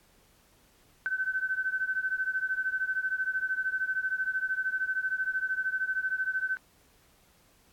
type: beating tone pair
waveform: sine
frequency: 1523 / 1536 Hz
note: F#6 / G6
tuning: +50 / -36 cents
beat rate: 13 Hz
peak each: -30 / -32 dBFS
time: 1.06-6.57 s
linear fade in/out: 0 ms
effects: pink hiss -63 dBFS RMS until 7.72 s + AAC 64 kbps